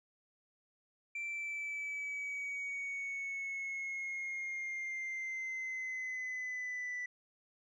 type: exponential sweep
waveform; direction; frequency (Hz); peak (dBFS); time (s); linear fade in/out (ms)
sine; down; 2349 to 1975.5; -35; 1.15-7.06; 5
effects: tanh soft clip ceiling -36 dBFS